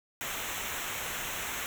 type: noise with comb filter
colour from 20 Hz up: pink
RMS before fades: -36 dBFS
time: 0.21-1.66 s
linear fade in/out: 0 ms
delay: 0.21 ms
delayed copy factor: -0.75
effects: none